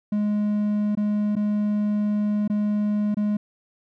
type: tone with dropouts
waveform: triangle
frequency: 208.6 Hz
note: G#3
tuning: 8 cents sharp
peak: -18 dBFS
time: 0.12-3.37 s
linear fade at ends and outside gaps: 5 ms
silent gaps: 0.952-0.972 / 1.355-1.364 / 2.478-2.498 / 3.145-3.169 s
effects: none